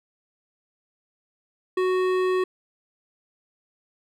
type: tone with hard clipping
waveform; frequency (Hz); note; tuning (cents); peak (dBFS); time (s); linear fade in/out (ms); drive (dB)
sine; 370; F#4; 0; -22; 1.77-2.44; 5; 14
effects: none